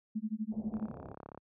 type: tone with tremolo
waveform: sine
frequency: 216.3 Hz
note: A3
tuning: 29 cents flat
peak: -30 dBFS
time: 0.15-0.91 s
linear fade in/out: 10 ms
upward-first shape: sine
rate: 12 Hz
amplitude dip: 100%
type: low-pass noise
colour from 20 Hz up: pink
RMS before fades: -47 dBFS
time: 0.51-1.14 s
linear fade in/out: 10 ms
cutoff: 780 Hz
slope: 48 dB/octave
type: click train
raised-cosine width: 1 ms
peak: -32 dBFS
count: 23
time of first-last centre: 0.74-1.376 s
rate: 34.6 Hz
effects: high-pass 80 Hz 12 dB/octave